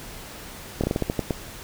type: slowing click train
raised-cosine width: 2 ms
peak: -9 dBFS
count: 9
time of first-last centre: 0.81-1.308 s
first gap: 27 ms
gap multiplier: 1.23
effects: pink hiss -40 dBFS RMS until 1.63 s